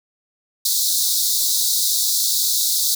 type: high-pass noise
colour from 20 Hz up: pink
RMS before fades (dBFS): -19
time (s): 0.65-2.95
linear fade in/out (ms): 5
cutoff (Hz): 3700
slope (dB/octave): 96
effects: none